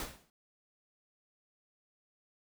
pink noise with exponential decay, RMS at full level -36 dBFS, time 0-0.3 s, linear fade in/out 1 ms, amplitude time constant 64 ms, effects none

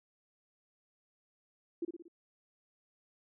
sine tone with echo, 340 Hz, F4, 46 cents flat, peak -32 dBFS, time 1.82-1.85 s, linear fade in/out 5 ms, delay 58 ms, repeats 4, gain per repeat -5 dB, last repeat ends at 2.082 s, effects none

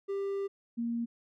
triangle / sine tone pair in turn, 395.5 / 234 Hz, G4 / A#3, +15 / +7 cents, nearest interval major sixth, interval 908 cents, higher first, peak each -29 / -30 dBFS, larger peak first, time 0.08-0.48 / 0.77-1.06 s, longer first, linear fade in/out 20 ms, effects none

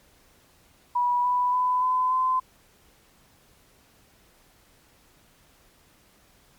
sine tone with pitch steps, 976 / 988.5 / 1001.1 / 1013.9 / 1026.9 Hz, B5 / B5 / B5 / B5 / C6, -21 / +1 / +23 / +45 / -33 cents, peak -20 dBFS, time 0.95-2.4 s, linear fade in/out 10 ms, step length 290 ms, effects pink hiss -59 dBFS RMS until 6.58 s + MP3 96 kbps

